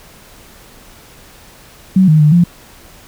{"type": "tone with pitch steps", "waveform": "sine", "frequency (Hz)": [188.3, 155.1, 150.4, 173.5], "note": ["F#3", "D#3", "D3", "F3"], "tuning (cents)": [31, -5, 42, -11], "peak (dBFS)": -5, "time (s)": [1.96, 2.44], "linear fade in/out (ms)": 5, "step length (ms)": 120, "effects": ["pink hiss -41 dBFS RMS until 3.07 s"]}